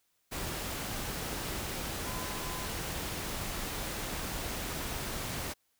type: tone in noise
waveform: sine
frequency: 1016 Hz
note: B5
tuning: 49 cents sharp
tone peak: -44 dBFS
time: 2.05-2.67 s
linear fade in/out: 20 ms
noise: pink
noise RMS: -37 dBFS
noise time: 0.31-5.54 s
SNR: -10 dB
effects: white hiss -75 dBFS RMS until 5.79 s